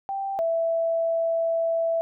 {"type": "tone pair in turn", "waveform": "sine", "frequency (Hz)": [784, 661.8], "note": ["G5", "E5"], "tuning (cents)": [0, 7], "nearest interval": "minor third", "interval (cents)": 293, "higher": "first", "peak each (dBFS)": [-26, -21], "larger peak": "second", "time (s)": [[0.09, 0.39], [0.39, 2.01]], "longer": "second", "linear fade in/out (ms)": 0, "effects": []}